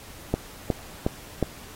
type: click train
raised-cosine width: 2 ms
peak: -8 dBFS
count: 4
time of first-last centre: 0.34-1.427 s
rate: 2.76 Hz
effects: pink hiss -45 dBFS RMS until 1.75 s + AAC 48 kbps